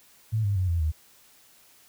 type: tone with pitch steps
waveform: sine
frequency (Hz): 110 / 100.87 / 92.5 / 84.82 / 77.78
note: A2 / G2 / F#2 / E2 / D#2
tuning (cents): 0 / +50 / 0 / +50 / 0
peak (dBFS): -22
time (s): 0.32-0.92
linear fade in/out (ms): 20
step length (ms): 120
effects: white hiss -57 dBFS RMS until 1.88 s